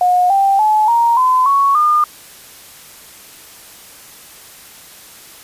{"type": "tone with pitch steps", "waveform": "sine", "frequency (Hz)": [721, 786.3, 857.4, 935, 1019.6, 1111.9, 1212.6], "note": ["F#5", "G5", "A5", "A#5", "C6", "C#6", "D#6"], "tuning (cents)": [-45, 5, -45, 5, -45, 5, -45], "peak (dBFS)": -9, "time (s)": [0.01, 2.04], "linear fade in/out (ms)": 2, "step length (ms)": 290, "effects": ["white hiss -39 dBFS RMS until 5.43 s", "resampled to 32000 Hz"]}